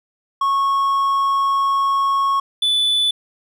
triangle tone pair in turn, 1100 / 3482 Hz, C#6 / A7, -14 / -19 cents, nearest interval octave + minor sixth, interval 1995 cents, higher second, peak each -13 dBFS, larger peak neither, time 0.41-2.4 / 2.62-3.11 s, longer first, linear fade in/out 5 ms, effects none

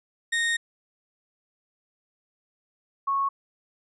35% pulse / sine tone pair in turn, 1853 / 1101.8 Hz, A#6 / C#6, -11 / -11 cents, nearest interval major sixth, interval 900 cents, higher first, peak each -21 / -22 dBFS, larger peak first, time 0.32-0.57 / 3.07-3.29 s, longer first, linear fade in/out 10 ms, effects resampled to 22050 Hz

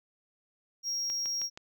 triangle tone, 5600 Hz, F8, 4 cents sharp, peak -29 dBFS, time 0.83-1.5 s, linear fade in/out 50 ms
click train, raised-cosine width 0.2 ms, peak -26 dBFS, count 4, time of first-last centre 1.1-1.575 s, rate 6.32 Hz
effects none

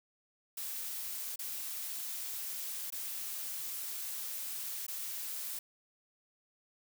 blue noise with dropouts, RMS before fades -40 dBFS, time 0.57-5.59 s, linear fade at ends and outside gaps 5 ms, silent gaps 1.359-1.39 / 2.903-2.922 / 4.866-4.881 s, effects none

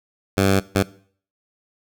10% pulse tone bursts at uneven times, 97.1 Hz, G2, 16 cents flat, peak -7 dBFS, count 2, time 0.37-0.6 / 0.75-0.83 s, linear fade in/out 10 ms, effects noise-tail reverb RT60 0.5 s tail -19 dB re dry

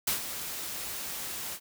white noise with ADSR envelope, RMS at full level -27 dBFS, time 0.07-1.6 s, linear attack 6 ms, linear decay 120 ms, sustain -10 dB, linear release 69 ms, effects none

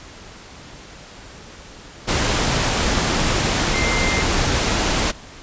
sine tone in noise, 2093 Hz, C7, in tune, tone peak -23 dBFS, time 3.73-4.23 s, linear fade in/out 20 ms, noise pink, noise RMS -19 dBFS, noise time 2.07-5.12 s, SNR -7 dB, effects pink hiss -40 dBFS RMS until 5.42 s + resampled to 16000 Hz

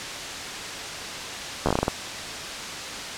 slowing click train, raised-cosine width 1 ms, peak -7 dBFS, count 9, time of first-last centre 1.66-1.881 s, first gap 12 ms, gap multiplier 1.23, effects white hiss -32 dBFS RMS until 3.17 s + low-pass 6000 Hz 12 dB/octave

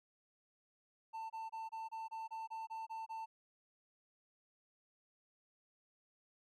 triangle tone bursts, 893 Hz, A5, 25 cents sharp, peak -40 dBFS, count 11, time 1.13-3.26 s, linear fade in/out 20 ms, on 170 ms, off 26 ms, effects none

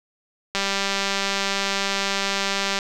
click train, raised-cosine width 0.2 ms, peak -6 dBFS, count 442, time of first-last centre 0.55-2.789 s, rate 197 Hz, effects none

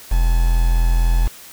triangle tone with quantisation, 42.06 Hz, E1, 36 cents sharp, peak -10 dBFS, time 0.11-1.28 s, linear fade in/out 10 ms, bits 5, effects white hiss -40 dBFS RMS until 1.52 s

